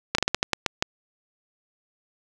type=slowing click train; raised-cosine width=0.2 ms; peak=-3 dBFS; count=9; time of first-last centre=0.15-0.825 s; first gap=34 ms; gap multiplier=1.25; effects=none